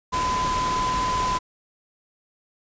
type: tone in noise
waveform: sine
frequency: 1011 Hz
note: B5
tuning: 40 cents sharp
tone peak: -22 dBFS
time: 0.12-1.39 s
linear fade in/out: 20 ms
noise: pink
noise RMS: -29 dBFS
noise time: 0.12-1.39 s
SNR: +4 dB
effects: resampled to 16000 Hz